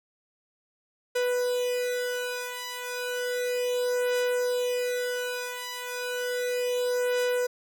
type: beating tone pair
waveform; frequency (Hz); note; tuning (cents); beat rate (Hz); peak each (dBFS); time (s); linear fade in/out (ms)
45% pulse; 493.9 / 494.23; B4 / B4; 0 / +1; 0.33; -30 / -29; 1.15-7.47; 10
effects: none